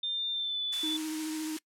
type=tone with pitch glide; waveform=sine; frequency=3601 to 3482 Hz; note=A7 to A7; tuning=+39 to -19 cents; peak=-30 dBFS; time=0.03-0.97 s; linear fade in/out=5 ms; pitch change=-58 cents; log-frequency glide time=0.31-0.62 s
type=high-pass noise; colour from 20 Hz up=white; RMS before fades=-40 dBFS; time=0.72-1.59 s; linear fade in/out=10 ms; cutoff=1100 Hz; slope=12 dB/octave
type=tone with vibrato; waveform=triangle; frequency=312.4 Hz; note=D#4; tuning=7 cents sharp; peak=-31 dBFS; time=0.83-1.57 s; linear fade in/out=5 ms; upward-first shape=sine; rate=14 Hz; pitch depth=19 cents each way
effects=noise-tail reverb RT60 0.1 s tail -23 dB re dry + low-pass 10000 Hz 12 dB/octave